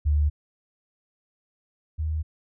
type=tone pair in turn; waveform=sine; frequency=74.1 / 78.05 Hz; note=D2 / D#2; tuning=+16 / +6 cents; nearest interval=minor second; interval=90 cents; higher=second; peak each=-18 / -24 dBFS; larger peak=first; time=0.05-0.3 / 1.98-2.23 s; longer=neither; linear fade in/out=20 ms; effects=none